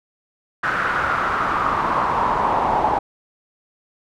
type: noise with band-pass filter sweep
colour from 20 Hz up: brown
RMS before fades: -20 dBFS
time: 0.63-2.99 s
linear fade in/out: 10 ms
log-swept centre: 1500 to 840 Hz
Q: 4.5
effects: none